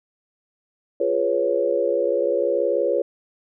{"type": "chord", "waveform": "sine", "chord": "C# dominant seventh", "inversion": "first", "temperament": "equal", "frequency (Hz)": [349.2, 415.3, 493.9, 554.4], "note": ["E#4", "G#4", "B4", "C#5"], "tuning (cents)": [0, 0, 0, 0], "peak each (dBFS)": [-26, -25, -23, -22], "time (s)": [1, 3.02], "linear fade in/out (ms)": 5, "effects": []}